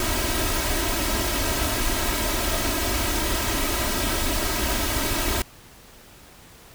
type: noise with comb filter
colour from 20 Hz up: pink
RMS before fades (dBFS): -24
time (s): 0-5.42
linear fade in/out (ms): 2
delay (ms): 3.1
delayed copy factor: +0.75
effects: pink hiss -48 dBFS RMS until 6.74 s